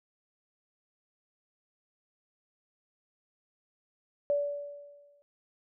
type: tone with exponential decay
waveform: sine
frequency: 576 Hz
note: D5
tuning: 34 cents flat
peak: -23 dBFS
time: 4.3-5.22 s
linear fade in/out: 0 ms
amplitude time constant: 200 ms
effects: none